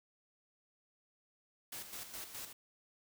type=noise with tremolo; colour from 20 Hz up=white; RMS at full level=-45 dBFS; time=1.72-2.53 s; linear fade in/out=5 ms; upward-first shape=square; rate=4.8 Hz; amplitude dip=55%; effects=none